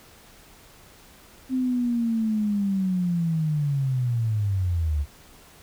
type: linear sweep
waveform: sine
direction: down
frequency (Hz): 261.6 to 69.3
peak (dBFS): -21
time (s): 1.49-5.06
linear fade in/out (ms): 50
effects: pink hiss -51 dBFS RMS until 5.62 s